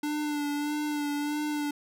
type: tone with vibrato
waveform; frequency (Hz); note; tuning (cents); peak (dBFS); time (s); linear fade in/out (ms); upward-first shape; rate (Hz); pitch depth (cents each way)
square; 294.8; D4; +7; -29; 0.03-1.71; 5; sine; 1.6; 29
effects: none